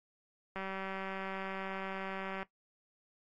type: click train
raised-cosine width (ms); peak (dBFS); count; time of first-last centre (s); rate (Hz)
0.5; -25; 360; 0.56-2.43; 192
effects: noise-tail reverb RT60 0.1 s tail -17 dB re dry + AAC 64 kbps